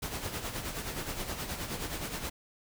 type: noise with tremolo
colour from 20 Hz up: pink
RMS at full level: -35 dBFS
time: 0.02-2.3 s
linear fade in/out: 10 ms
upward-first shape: sine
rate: 9.5 Hz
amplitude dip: 55%
effects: none